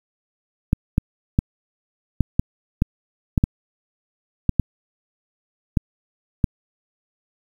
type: clicks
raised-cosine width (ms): 5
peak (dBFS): -3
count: 12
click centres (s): 0.731 / 0.981 / 1.389 / 2.207 / 2.395 / 2.821 / 3.378 / 3.439 / 4.493 / 4.597 / 5.772 / 6.442
effects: 7-bit